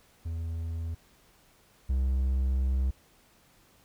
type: tone pair in turn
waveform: triangle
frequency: 82.41 / 65.37 Hz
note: E2 / C2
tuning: 0 / -1 cents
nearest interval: major third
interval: 401 cents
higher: first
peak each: -29 / -22 dBFS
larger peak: second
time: 0.25-0.95 / 1.89-2.91 s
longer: second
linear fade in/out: 10 ms
effects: pink hiss -62 dBFS RMS until 3.84 s